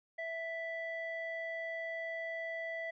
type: tone with low-pass filter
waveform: square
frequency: 659.3 Hz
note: E5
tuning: in tune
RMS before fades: -40 dBFS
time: 0.18-2.91 s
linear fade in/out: 10 ms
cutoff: 1900 Hz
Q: 3.7
effects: none